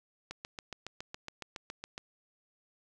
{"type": "click train", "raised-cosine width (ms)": 0.2, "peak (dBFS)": -23, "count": 13, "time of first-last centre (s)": [0.31, 1.979], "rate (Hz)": 7.19, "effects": []}